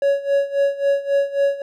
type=tone with tremolo; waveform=triangle; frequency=559 Hz; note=C#5; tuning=14 cents sharp; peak=-11 dBFS; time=0.02-1.62 s; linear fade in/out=2 ms; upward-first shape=sine; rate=3.7 Hz; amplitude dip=85%; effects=none